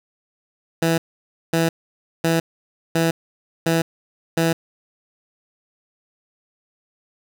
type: tone bursts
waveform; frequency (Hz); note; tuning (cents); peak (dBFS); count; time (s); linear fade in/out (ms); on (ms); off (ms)
15% pulse; 164.81; E3; 0; -10; 6; 0.82-4.53; 5; 160; 550
effects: none